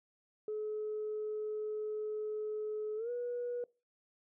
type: tone with pitch glide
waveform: sine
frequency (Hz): 427.2 to 485.1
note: G#4 to B4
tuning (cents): +49 to -31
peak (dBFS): -34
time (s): 0.48-3.64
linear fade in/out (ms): 2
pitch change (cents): +220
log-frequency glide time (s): 2.96-3.1
effects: noise-tail reverb RT60 0.3 s tail -23 dB re dry + tanh soft clip ceiling -31 dBFS